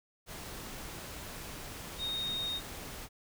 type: tone in noise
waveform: sine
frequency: 3714 Hz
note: A#7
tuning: 7 cents flat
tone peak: -33 dBFS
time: 1.98-2.61 s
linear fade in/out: 50 ms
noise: pink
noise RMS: -44 dBFS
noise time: 0.26-3.09 s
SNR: +8 dB
effects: none